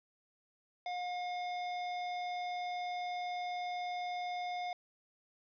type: tone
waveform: square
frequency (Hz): 716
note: F5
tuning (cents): +43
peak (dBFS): -37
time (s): 0.86-4.73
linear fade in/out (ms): 2
effects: resampled to 11025 Hz + 11-bit